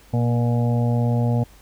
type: harmonic tone with a mistuned harmonic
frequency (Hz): 119.5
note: A#2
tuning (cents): +43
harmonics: 1 / 2 / 4 / 5 / 6 / 7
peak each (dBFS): -18 / -24 / -30 / -32 / -34 / -35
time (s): 0.13-1.44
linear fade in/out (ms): 10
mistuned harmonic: 2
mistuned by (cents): -18
effects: added 50 Hz sine -50 dBFS peak until 1.61 s + pink hiss -52 dBFS RMS until 1.61 s